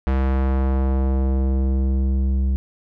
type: tone with low-pass filter sweep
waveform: square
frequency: 66.2 Hz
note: C2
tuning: 21 cents sharp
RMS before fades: -19 dBFS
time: 0.07-2.56 s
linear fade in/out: 0 ms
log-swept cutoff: 2000 to 170 Hz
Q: 0.78
effects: none